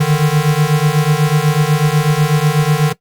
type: beating tone pair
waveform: square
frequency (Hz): 146.83 / 154.93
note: D3 / D#3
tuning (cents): 0 / -7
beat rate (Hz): 8.1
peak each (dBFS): -14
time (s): 0-2.93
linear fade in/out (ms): 10
effects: noise-tail reverb RT60 0.1 s tail -19 dB re dry + Opus 48 kbps